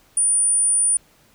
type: tone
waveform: sine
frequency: 9397 Hz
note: D9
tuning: in tune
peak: -14 dBFS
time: 0.17-0.97 s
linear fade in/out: 2 ms
effects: tanh soft clip ceiling -10 dBFS + pink hiss -56 dBFS RMS until 1.34 s